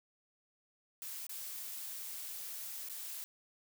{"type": "noise with dropouts", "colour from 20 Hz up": "blue", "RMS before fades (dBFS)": -44, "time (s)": [1.02, 3.24], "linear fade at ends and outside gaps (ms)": 0, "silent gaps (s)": [[1.267, 1.293], [2.887, 2.897]], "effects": []}